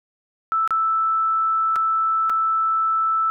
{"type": "tone with dropouts", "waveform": "sine", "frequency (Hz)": 1318.5, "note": "E6", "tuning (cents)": 0, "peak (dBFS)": -17, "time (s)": [0.52, 3.3], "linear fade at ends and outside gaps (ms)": 0, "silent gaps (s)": [[0.676, 0.707], [1.758, 1.762], [2.296, 2.3]], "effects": []}